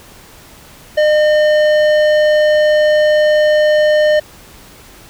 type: tone with tanh clipping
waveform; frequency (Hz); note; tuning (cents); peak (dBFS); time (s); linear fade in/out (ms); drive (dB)
sine; 607; D#5; -43; -10; 0.97-4.2; 10; 13
effects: pink hiss -40 dBFS RMS until 5.09 s